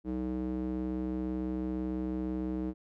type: tone with band-pass filter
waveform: square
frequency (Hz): 63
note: B1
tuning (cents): +35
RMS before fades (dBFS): -34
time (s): 0.04-2.74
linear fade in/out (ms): 50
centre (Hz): 290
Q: 2.7
effects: none